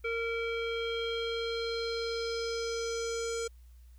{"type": "tone with low-pass filter sweep", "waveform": "square", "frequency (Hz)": 460.7, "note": "A#4", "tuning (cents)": -20, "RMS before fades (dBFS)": -34, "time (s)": [0.04, 3.48], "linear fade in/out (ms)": 10, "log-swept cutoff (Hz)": [2300, 7300], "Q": 3.8, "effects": ["added 60 Hz sine -51 dBFS peak until 3.98 s", "white hiss -71 dBFS RMS until 3.98 s"]}